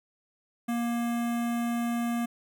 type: tone with notch filter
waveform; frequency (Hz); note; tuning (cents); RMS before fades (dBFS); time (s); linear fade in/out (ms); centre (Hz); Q
square; 236; A#3; +22; -29; 0.68-2.26; 10; 4600; 1.1
effects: none